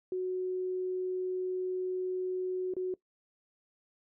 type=tone with dropouts; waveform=sine; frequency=368.9 Hz; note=F#4; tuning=5 cents flat; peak=-30 dBFS; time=0.12-2.94 s; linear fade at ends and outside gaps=2 ms; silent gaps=2.738-2.766 s; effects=noise-tail reverb RT60 0.1 s tail -20 dB re dry